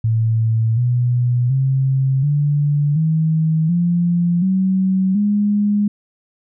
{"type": "tone with pitch steps", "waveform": "sine", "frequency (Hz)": [112.4, 122.57, 133.67, 145.76, 158.96, 173.34, 189.03, 206.1], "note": ["A2", "B2", "C3", "D3", "D#3", "F3", "F#3", "G#3"], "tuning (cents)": [37, -13, 37, -13, 37, -13, 37, -13], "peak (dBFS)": -13, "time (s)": [0.04, 5.88], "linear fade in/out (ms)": 5, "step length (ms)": 730, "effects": []}